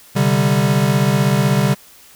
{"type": "chord", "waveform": "square", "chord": "C suspended second", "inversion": "none", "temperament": "equal", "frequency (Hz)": [130.81, 146.83, 196], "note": ["C3", "D3", "G3"], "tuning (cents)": [0, 0, 0], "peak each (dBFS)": -18, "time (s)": [0.15, 1.75], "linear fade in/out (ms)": 20, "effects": ["white hiss -45 dBFS RMS until 2.15 s"]}